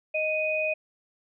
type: tone pair together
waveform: sine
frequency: 622.3 / 2492 Hz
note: D#5 / D#7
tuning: 0 / +2 cents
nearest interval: 2 octaves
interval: 2402 cents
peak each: -27 dBFS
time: 0.14-0.74 s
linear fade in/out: 10 ms
effects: none